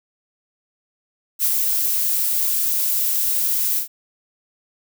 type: noise with ADSR envelope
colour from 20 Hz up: violet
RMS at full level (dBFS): -17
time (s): 1.39-3.88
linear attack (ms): 49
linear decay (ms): 61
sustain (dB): -3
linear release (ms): 110
effects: none